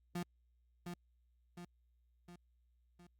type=tone with echo; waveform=35% pulse; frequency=175.1 Hz; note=F3; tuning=5 cents sharp; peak=-36 dBFS; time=0.15-0.23 s; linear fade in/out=5 ms; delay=710 ms; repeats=4; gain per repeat=-5 dB; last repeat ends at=3.07 s; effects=added 60 Hz sine -70 dBFS peak until 3.19 s + Opus 48 kbps